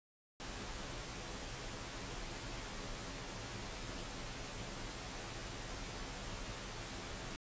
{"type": "noise with comb filter", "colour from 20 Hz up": "pink", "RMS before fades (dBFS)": -45, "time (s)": [0.4, 7.36], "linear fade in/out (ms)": 0, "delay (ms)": 13, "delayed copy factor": -0.6, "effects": ["resampled to 16000 Hz"]}